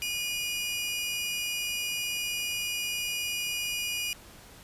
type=tone pair together; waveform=sawtooth; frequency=2439 / 2900 Hz; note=D#7 / F#7; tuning=-35 / -35 cents; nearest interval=minor third; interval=300 cents; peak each=-29 / -30 dBFS; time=0.02-4.13 s; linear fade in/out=0 ms; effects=pink hiss -51 dBFS RMS until 4.63 s + resampled to 32000 Hz